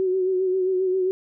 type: tone with vibrato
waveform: sine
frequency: 373.3 Hz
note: F#4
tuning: 15 cents sharp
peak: -19 dBFS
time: 0-1.11 s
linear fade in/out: 0 ms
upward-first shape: sine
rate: 7.5 Hz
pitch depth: 38 cents each way
effects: none